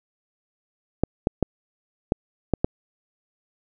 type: clicks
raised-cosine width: 2 ms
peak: -5 dBFS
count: 6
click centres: 1.036 / 1.271 / 1.427 / 2.121 / 2.537 / 2.645 s
effects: none